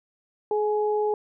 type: tone pair together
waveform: sine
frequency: 423.4 / 839 Hz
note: G#4 / G#5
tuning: +33 / +17 cents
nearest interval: octave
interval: 1184 cents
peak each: -22 / -28 dBFS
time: 0.51-1.14 s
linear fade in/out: 2 ms
effects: none